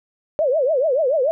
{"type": "tone with vibrato", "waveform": "sine", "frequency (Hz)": 568, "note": "C#5", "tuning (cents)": 42, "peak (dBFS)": -15, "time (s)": [0.39, 1.31], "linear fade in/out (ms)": 0, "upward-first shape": "triangle", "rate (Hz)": 6.9, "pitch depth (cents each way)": 290, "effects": []}